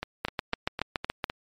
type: two click trains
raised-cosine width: 0.3 ms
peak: -10 / -15 dBFS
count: 8 / 6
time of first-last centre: 0.25-1.242 / 0.03-1.299 s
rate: 7.06 / 3.94 Hz
effects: MP3 64 kbps